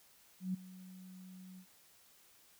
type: tone with ADSR envelope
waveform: sine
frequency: 185.6 Hz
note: F#3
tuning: 6 cents sharp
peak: -32 dBFS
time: 0.4-1.66 s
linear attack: 140 ms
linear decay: 12 ms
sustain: -18 dB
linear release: 74 ms
effects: white hiss -65 dBFS RMS until 2.59 s